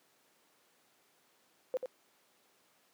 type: tone with echo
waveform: sine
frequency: 512 Hz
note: C5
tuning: 38 cents flat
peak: -29 dBFS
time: 1.74-1.77 s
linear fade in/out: 0 ms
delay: 88 ms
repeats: 1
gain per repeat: -6 dB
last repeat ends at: 1.858 s
effects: pink hiss -69 dBFS RMS until 2.93 s + high-pass 300 Hz 12 dB/octave